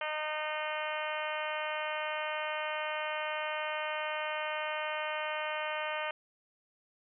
harmonic tone, 306.4 Hz, D#4, 27 cents flat, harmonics 2 / 3 / 4 / 5 / 6 / 7 / 8 / 9 / 10, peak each -38 / -40 / -41 / -42 / -43 / -43 / -44 / -45 / -45 dBFS, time 0.01-6.11 s, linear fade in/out 2 ms, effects none

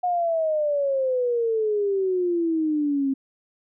sine exponential sweep, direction down, 727 to 266.8 Hz, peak -20 dBFS, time 0.03-3.14 s, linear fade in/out 10 ms, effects none

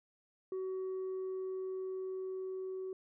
sine tone with level ramp, 376.5 Hz, F#4, 30 cents sharp, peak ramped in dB -33 to -37 dBFS, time 0.52-2.93 s, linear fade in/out 2 ms, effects tanh soft clip ceiling -35 dBFS

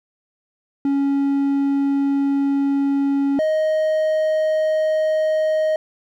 triangle tone pair in turn, 278.3 / 624.8 Hz, C#4 / D#5, +7 / +7 cents, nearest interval octave + major second, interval 1400 cents, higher second, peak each -14 dBFS, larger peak neither, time 0.85-3.39 / 3.39-5.76 s, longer first, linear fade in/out 2 ms, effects none

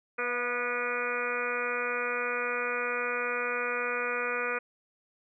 harmonic tone with a mistuned harmonic, 243.7 Hz, B3, 23 cents flat, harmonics 1 / 2 / 3 / 4 / 5 / 6 / 7 / 8 / 9 / 10, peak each -46 / -34 / -46 / -43 / -36 / -34 / -44 / -39 / -40 / -36 dBFS, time 0.18-4.59 s, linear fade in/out 10 ms, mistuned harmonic 3, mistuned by -48 cents, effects none

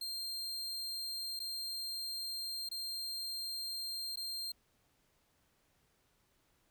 40% pulse tone with dropouts, 4186 Hz, C8, in tune, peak -37 dBFS, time 0.01-4.52 s, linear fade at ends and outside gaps 5 ms, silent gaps 1.393-1.4 / 2.69-2.713 / 4.159-4.171 s, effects pink hiss -74 dBFS RMS until 6.7 s

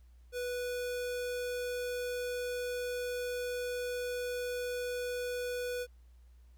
square tone, 492.2 Hz, B4, 6 cents flat, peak -35 dBFS, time 0.32-5.87 s, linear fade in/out 50 ms, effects added 60 Hz sine -55 dBFS peak until 6.57 s + pink hiss -75 dBFS RMS until 6.57 s

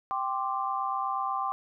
sine chord, G suspended fourth, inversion none, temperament equal, 784 / 1046.5 / 1174.7 Hz, G5 / C6 / D6, 0 / 0 / 0 cents, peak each -32 dBFS, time 0.11-1.52 s, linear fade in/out 0 ms, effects none

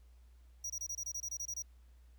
square tone bursts, 5780 Hz, F#8, 41 cents flat, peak -38 dBFS, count 12, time 0.64-1.623 s, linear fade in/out 5 ms, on 59 ms, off 25 ms, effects added 60 Hz sine -57 dBFS peak until 2.18 s + pink hiss -75 dBFS RMS until 2.18 s

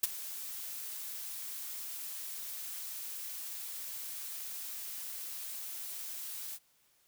blue noise with ADSR envelope, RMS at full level -26 dBFS, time 0.03-6.59 s, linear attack 7 ms, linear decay 23 ms, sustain -16 dB, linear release 47 ms, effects white hiss -70 dBFS RMS until 7.07 s

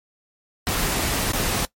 pink noise with dropouts, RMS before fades -23 dBFS, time 0.67-1.65 s, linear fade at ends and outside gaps 0 ms, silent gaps 1.318-1.333 s, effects noise-tail reverb RT60 0.1 s tail -20 dB re dry + MP3 64 kbps

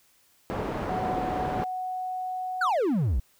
white low-pass noise, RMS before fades -31 dBFS, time 0.5-1.64 s, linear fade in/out 0 ms, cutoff 680 Hz, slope 12 dB/octave
sine tone, 740 Hz, F#5, in tune, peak -29 dBFS, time 0.89-2.7 s, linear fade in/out 5 ms
triangle exponential sweep, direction down, 1557 to 51.91 Hz, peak -20 dBFS, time 2.61-3.2 s, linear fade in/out 5 ms
effects white hiss -63 dBFS RMS until 3.39 s

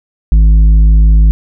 triangle tone with tanh clipping, 52.9 Hz, G#1, 33 cents sharp, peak -4 dBFS, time 0.32-1.31 s, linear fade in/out 0 ms, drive 11 dB, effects none

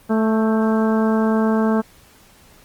harmonic tone with a mistuned harmonic, 220 Hz, A3, in tune, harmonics 1 / 2 / 3 / 4 / 5 / 6 / 7, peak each -16 / -22 / -26 / -28 / -30 / -32 / -33 dBFS, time 0.09-1.82 s, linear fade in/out 20 ms, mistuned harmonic 7, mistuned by +36 cents, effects pink hiss -50 dBFS RMS until 2.64 s + Opus 32 kbps

